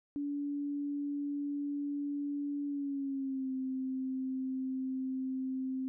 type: tone with pitch glide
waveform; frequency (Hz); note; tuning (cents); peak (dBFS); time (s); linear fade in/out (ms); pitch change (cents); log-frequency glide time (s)
sine; 286.9 to 261.6; D4 to C4; -40 to 0; -33; 0.16-5.88; 0; -160; 2.66-3.52
effects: none